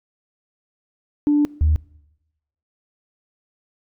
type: tone pair in turn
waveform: sine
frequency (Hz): 293.7 / 76.9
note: D4 / D#2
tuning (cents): 0 / -20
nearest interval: octave + major seventh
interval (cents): 2320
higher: first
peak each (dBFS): -12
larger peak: neither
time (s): 1.27-1.45 / 1.61-1.76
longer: first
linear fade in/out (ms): 0
effects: noise-tail reverb RT60 0.9 s tail -23 dB re dry + tanh soft clip ceiling -9 dBFS